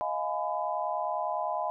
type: chord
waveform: sine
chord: F half-diminished seventh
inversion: third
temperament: just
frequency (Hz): 628.6 / 698.5 / 838.1 / 1005.8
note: Eb5 / F5 / Ab5 / Cb6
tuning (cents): +18 / 0 / +16 / +31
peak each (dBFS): -34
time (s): 0.01-1.7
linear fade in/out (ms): 0
effects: none